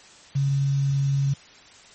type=tone with quantisation; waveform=sine; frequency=138.59 Hz; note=C#3; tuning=in tune; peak=-19 dBFS; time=0.35-1.34 s; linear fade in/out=10 ms; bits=7; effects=white hiss -49 dBFS RMS until 1.94 s + MP3 32 kbps